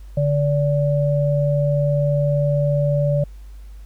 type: tone pair together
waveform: sine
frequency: 144.8 / 578.6 Hz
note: D3 / D5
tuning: -24 / -26 cents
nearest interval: 2 octaves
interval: 2398 cents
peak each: -17 / -20 dBFS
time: 0.17-3.24 s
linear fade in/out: 5 ms
effects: added 50 Hz sine -35 dBFS peak until 3.85 s + pink hiss -57 dBFS RMS until 3.85 s